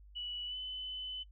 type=tone with pitch glide; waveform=sine; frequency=2947 to 3019 Hz; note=F#7 to F#7; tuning=-8 to +34 cents; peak=-38 dBFS; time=0.15-1.24 s; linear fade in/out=20 ms; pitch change=+42 cents; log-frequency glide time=0.46-0.57 s; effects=noise-tail reverb RT60 0.1 s tail -22 dB re dry + added 50 Hz sine -54 dBFS peak until 1.31 s